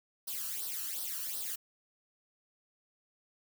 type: noise with flanger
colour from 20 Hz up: blue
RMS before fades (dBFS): -38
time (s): 0.27-1.56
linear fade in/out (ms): 10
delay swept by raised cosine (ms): 0.21 to 0.72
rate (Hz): 2.7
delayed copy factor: +0.8
effects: none